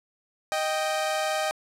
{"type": "tone pair together", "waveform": "sawtooth", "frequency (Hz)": [622.3, 784], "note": ["D#5", "G5"], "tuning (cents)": [0, 0], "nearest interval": "major third", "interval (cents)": 400, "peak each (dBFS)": [-23, -25], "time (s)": [0.52, 1.51], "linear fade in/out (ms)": 0, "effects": ["low-pass 11000 Hz 12 dB/octave"]}